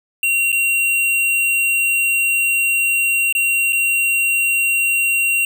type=tone with dropouts; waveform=square; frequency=2749 Hz; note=F7; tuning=28 cents flat; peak=-15 dBFS; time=0.23-5.45 s; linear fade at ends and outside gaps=2 ms; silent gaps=0.519-0.526 / 3.326-3.35 / 3.724-3.729 s; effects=none